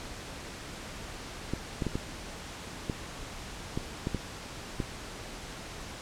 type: clicks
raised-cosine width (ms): 3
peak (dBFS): -17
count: 9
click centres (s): 1.536 / 1.822 / 1.867 / 1.955 / 2.898 / 3.775 / 4.071 / 4.147 / 4.802
effects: pink hiss -42 dBFS RMS until 6.01 s + low-pass 8000 Hz 12 dB/octave